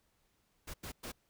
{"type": "noise bursts at uneven times", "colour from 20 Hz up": "pink", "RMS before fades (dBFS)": -44, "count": 3, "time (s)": [[0.67, 0.74], [0.83, 0.92], [1.03, 1.12]], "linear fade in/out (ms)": 10, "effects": ["pink hiss -75 dBFS RMS until 1.29 s"]}